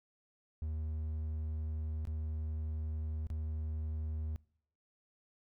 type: tone with dropouts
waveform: triangle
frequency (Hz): 77.78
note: D#2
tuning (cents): 0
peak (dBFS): -33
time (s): 0.62-4.36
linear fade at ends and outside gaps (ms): 0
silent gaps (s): 2.052-2.072 / 3.269-3.302
effects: noise-tail reverb RT60 0.6 s tail -23 dB re dry